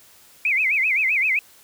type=tone with vibrato; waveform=sine; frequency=2300 Hz; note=D7; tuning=37 cents flat; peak=-17 dBFS; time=0.45-1.39 s; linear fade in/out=2 ms; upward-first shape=sine; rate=7.7 Hz; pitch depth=210 cents each way; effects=white hiss -51 dBFS RMS until 1.63 s